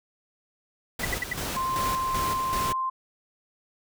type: noise with tremolo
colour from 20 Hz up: pink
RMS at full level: -31 dBFS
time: 0.99-2.73 s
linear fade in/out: 5 ms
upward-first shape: square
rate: 2.6 Hz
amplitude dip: 50%
type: tone bursts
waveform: sine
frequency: 1969 Hz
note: B6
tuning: 6 cents flat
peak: -24 dBFS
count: 4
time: 1.03-1.332 s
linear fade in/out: 5 ms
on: 20 ms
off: 74 ms
type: tone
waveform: sine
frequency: 1046.5 Hz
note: C6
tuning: in tune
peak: -25 dBFS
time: 1.56-2.9 s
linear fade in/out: 10 ms
effects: none